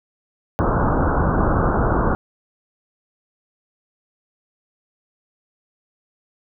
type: low-pass noise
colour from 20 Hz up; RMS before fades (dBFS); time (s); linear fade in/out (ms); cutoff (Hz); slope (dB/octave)
pink; -18; 0.59-2.15; 0; 1500; 96
effects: none